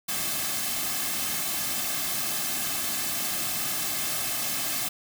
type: noise with comb filter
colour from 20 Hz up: white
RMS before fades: -29 dBFS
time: 0.08-4.89 s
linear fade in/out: 10 ms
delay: 2.1 ms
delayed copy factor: -0.7
effects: none